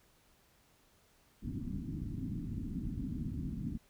white low-pass noise, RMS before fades -39 dBFS, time 1.42-3.78 s, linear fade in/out 20 ms, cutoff 280 Hz, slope 48 dB/octave, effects pink hiss -68 dBFS RMS until 3.89 s

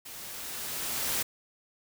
white noise with level ramp, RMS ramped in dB -44 to -29 dBFS, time 0.05-1.23 s, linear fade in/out 10 ms, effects none

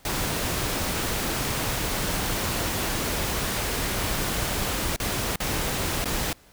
pink noise with dropouts, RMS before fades -27 dBFS, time 0.05-6.33 s, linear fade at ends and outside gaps 2 ms, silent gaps 4.962-5 / 5.359-5.402 / 6.044-6.056 s, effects pink hiss -55 dBFS RMS until 6.52 s

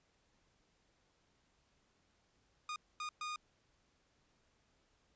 sawtooth tone bursts at uneven times, 1227 Hz, D#6, 25 cents flat, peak -36 dBFS, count 3, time 2.69-2.76 / 3-3.09 / 3.21-3.36 s, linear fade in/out 2 ms, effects pink hiss -75 dBFS RMS until 5.15 s + resampled to 16000 Hz

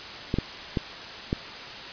clicks, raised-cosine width 3 ms, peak -11 dBFS, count 4, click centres 0.341 / 0.386 / 0.772 / 1.329 s, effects white hiss -38 dBFS RMS until 1.92 s + resampled to 11025 Hz

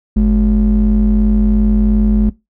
triangle ring-modulated tone, 81.2 Hz, E2, 26 cents flat, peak -3 dBFS, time 0.16-2.3 s, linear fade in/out 10 ms, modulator 131 Hz, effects noise-tail reverb RT60 0.2 s tail -21 dB re dry

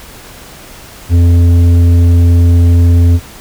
sine tone with tanh clipping, 86.2 Hz, F2, 22 cents flat, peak -5 dBFS, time 1.09-3.2 s, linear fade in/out 50 ms, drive 9 dB, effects pink hiss -33 dBFS RMS until 3.4 s

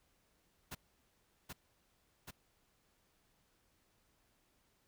pink noise with echo, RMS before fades -45 dBFS, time 0.71-0.75 s, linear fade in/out 10 ms, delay 780 ms, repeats 2, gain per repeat -2 dB, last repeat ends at 2.31 s, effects pink hiss -75 dBFS RMS until 4.87 s

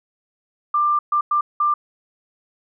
sine tone bursts at uneven times, 1188 Hz, D6, 20 cents sharp, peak -15 dBFS, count 4, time 0.74-0.99 / 1.12-1.21 / 1.31-1.41 / 1.6-1.74 s, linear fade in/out 5 ms, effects none

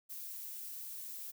violet noise, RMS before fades -45 dBFS, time 0.09-1.32 s, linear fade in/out 20 ms, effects none

